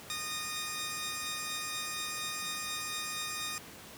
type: tone pair together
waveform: 10% pulse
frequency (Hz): 1230 / 1842.9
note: D#6 / A#6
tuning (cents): -20 / -20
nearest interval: perfect fifth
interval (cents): 700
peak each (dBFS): -29 / -31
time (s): 0.1-3.58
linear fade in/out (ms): 0
effects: pink hiss -49 dBFS RMS until 3.97 s + high-pass 100 Hz 12 dB/octave